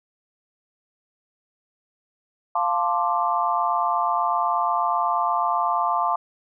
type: chord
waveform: sine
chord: D minor seventh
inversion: first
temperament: equal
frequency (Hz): 698.5 / 880 / 1046.5 / 1174.7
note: F5 / A5 / C6 / D6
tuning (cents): 0 / 0 / 0 / 0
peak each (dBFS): -25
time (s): 2.55-6.16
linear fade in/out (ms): 5
effects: none